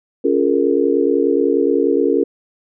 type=chord; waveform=sine; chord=Bb minor seventh; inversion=first; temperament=just; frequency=279.7 / 349.6 / 419.5 / 466.2 Hz; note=Db4 / F4 / Ab4 / Bb4; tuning=+16 / +2 / +17 / 0 cents; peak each=-18 dBFS; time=0.24-2.24 s; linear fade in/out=10 ms; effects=none